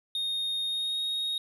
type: tone with pitch glide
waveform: triangle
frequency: 3700 to 3743 Hz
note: A#7 to A#7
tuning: -14 to +6 cents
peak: -27 dBFS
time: 0.15-1.38 s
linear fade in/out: 2 ms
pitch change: +20 cents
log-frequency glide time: 0.66-1.02 s
effects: none